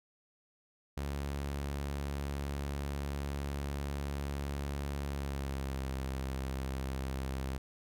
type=tone with pitch glide; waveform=sawtooth; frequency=70.5 to 66.54 Hz; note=C#2 to C2; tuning=+30 to +30 cents; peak=-31 dBFS; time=0.97-7.58 s; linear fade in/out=5 ms; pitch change=-100 cents; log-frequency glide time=5.04-5.88 s; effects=none